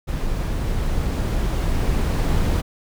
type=noise with level ramp; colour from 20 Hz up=brown; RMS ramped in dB=-24 to -18 dBFS; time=0.07-2.62 s; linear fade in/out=20 ms; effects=none